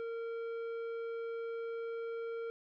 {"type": "tone with tanh clipping", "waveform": "sine", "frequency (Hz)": 460.2, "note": "A#4", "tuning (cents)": -22, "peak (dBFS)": -39, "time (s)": [0, 2.5], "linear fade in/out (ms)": 0, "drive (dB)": 10, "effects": []}